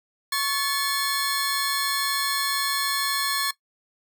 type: tone cluster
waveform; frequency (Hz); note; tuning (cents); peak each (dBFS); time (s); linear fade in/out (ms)
sawtooth; 1106 / 1730 / 4237; C#6 / A6 / C8; -4 / -30 / +21; -24; 0.32-3.51; 5
effects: noise-tail reverb RT60 0.1 s tail -18 dB re dry